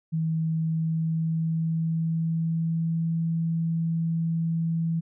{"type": "tone with pitch glide", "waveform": "sine", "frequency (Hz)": [160.9, 164.66], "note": ["E3", "E3"], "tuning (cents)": [-42, -2], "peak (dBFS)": -23, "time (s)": [0.12, 5.01], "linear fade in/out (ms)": 20, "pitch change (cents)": 40, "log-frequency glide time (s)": [0.54, 3.14], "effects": []}